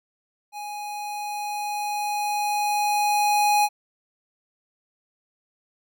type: tone with level ramp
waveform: square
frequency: 830.6 Hz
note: G#5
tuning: in tune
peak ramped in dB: -33 to -17 dBFS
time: 0.52-3.69 s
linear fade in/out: 50 ms
effects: none